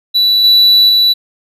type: tone with level steps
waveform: triangle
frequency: 3951 Hz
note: B7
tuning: in tune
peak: -6 / -3 / -5 dBFS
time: 0.14-1.14 s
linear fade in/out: 20 ms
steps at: 0.44 / 0.89 s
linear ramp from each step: 2 ms
effects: resampled to 32000 Hz